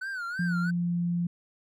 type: tone with vibrato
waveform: triangle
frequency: 1483 Hz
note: F#6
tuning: 4 cents sharp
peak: -30 dBFS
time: 0.01-0.71 s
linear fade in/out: 10 ms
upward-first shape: sine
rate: 3 Hz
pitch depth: 130 cents each way
type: tone with pitch glide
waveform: sine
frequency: 174.7 to 173.29 Hz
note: F3 to F3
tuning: +1 to -13 cents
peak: -25 dBFS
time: 0.39-1.27 s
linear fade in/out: 5 ms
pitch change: -14 cents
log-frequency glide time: 0.59-0.97 s
effects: none